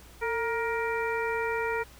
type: harmonic tone with a mistuned harmonic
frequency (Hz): 470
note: A#4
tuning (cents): +14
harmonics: 1 / 2 / 3 / 4 / 5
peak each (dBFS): -30 / -33 / -35 / -36 / -37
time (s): 0.21-1.84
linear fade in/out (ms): 20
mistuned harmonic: 1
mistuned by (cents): -68
effects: added 60 Hz sine -52 dBFS peak until 1.99 s + pink hiss -53 dBFS RMS until 1.99 s